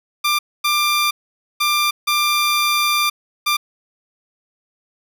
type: tone bursts at uneven times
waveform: 15% pulse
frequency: 1189 Hz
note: D6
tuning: 21 cents sharp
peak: -9 dBFS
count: 5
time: 0.24-0.39 / 0.64-1.11 / 1.6-1.91 / 2.07-3.1 / 3.46-3.57 s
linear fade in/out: 10 ms
effects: none

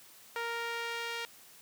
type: tone with band-pass filter sweep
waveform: sawtooth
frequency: 466.2 Hz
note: A#4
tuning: in tune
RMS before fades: -37 dBFS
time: 0.36-1.25 s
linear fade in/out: 0 ms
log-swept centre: 1600 to 2800 Hz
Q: 0.93
effects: white hiss -56 dBFS RMS until 1.61 s + high-pass 80 Hz 12 dB/octave

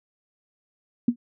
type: tone with exponential decay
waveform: sine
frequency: 239.3 Hz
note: A#3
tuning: 46 cents sharp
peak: -12 dBFS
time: 1.08-1.16 s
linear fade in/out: 5 ms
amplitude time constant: 16 ms
effects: none

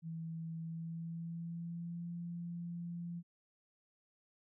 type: tone with pitch glide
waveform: sine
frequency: 163.5 to 171.73 Hz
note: E3 to F3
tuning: -14 to -29 cents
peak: -40 dBFS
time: 0.02-3.23 s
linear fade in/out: 50 ms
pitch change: +85 cents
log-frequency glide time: 0.6-2.1 s
effects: none

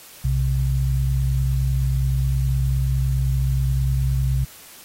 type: tone pair together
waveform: sine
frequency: 61.96 / 131.6 Hz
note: B1 / C3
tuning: +6 / +10 cents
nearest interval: octave + minor second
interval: 1304 cents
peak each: -20 dBFS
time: 0.24-4.45 s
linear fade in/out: 10 ms
effects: white hiss -44 dBFS RMS until 4.84 s + AAC 48 kbps

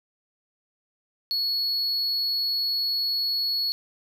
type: tone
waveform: triangle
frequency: 4370 Hz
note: C#8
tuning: 26 cents flat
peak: -22 dBFS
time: 1.31-3.72 s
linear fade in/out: 0 ms
effects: none

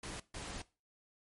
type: noise bursts at uneven times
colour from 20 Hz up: pink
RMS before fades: -44 dBFS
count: 2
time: 0.03-0.2 / 0.34-0.62 s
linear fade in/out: 5 ms
effects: noise-tail reverb RT60 0.3 s tail -19 dB re dry + MP3 48 kbps

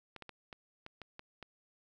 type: clicks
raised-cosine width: 0.3 ms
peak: -30 dBFS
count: 8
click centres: 0.163 / 0.223 / 0.293 / 0.528 / 0.864 / 1.017 / 1.194 / 1.427 s
effects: 11-bit

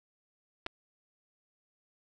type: clicks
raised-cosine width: 0.3 ms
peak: -20 dBFS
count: 2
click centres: 0.663 / 0.666 s
effects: none

